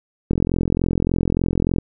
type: click train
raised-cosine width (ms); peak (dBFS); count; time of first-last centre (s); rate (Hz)
3; -6; 65; 0.31-1.785; 43.4
effects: none